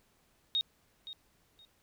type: tone with echo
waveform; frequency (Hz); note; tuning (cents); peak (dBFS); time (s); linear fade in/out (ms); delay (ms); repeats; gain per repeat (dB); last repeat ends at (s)
sine; 3729; A#7; 0; -27; 0.55-0.61; 0; 520; 2; -14; 1.65
effects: pink hiss -70 dBFS RMS until 1.82 s